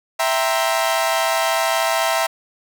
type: chord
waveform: sawtooth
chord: C dominant seventh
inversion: first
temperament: equal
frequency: 659.3 / 784 / 932.3 / 1046.5 Hz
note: E5 / G5 / Bb5 / C6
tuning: 0 / 0 / 0 / 0 cents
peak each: -16 / -20 / -20 / -22 dBFS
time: 0.19-2.27 s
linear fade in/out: 10 ms
effects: none